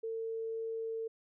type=tone; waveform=sine; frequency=450.2 Hz; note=A4; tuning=40 cents sharp; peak=-35 dBFS; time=0.03-1.08 s; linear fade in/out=10 ms; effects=none